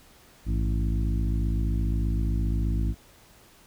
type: harmonic tone with a mistuned harmonic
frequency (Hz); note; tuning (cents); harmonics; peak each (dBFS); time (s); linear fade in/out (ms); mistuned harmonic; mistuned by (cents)
55; A1; 0; 1 / 2 / 3 / 4 / 5 / 6; -24 / -30 / -34 / -36 / -38 / -40; 0.45-2.95; 50; 2; -110
effects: pink hiss -55 dBFS RMS until 3.66 s